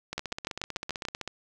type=two click trains; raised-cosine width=0.2 ms; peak=-17 / -14 dBFS; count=19 / 7; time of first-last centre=0.13-1.276 / 0.18-1.052 s; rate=15.7 / 6.88 Hz; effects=none